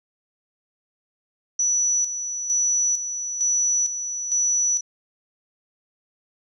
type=tone with tremolo; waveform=sine; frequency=5920 Hz; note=F#8; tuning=in tune; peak=-18 dBFS; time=1.59-4.81 s; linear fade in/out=5 ms; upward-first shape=square; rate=1.1 Hz; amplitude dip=60%; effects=none